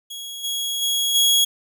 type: tone with level steps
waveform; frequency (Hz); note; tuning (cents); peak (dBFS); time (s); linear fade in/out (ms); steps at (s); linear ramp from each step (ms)
sawtooth; 3322; G#7; 0; -28 / -20 / -16 / -11; 0.1-1.45; 10; 0.43 / 0.81 / 1.14; 20
effects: none